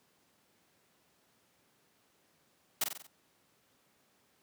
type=noise with echo; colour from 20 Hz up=white; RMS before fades=-30 dBFS; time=2.81-2.84 s; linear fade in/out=5 ms; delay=46 ms; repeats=5; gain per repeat=-5 dB; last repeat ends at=3.07 s; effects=pink hiss -70 dBFS RMS until 4.42 s + high-pass 150 Hz 12 dB/octave